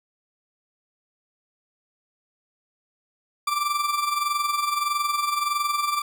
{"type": "tone with amplitude modulation", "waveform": "40% pulse", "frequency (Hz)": 1174.7, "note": "D6", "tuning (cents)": 0, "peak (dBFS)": -19, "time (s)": [3.47, 6.02], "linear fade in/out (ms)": 5, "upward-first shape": "sine", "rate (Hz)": 21.6, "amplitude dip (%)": 60, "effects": []}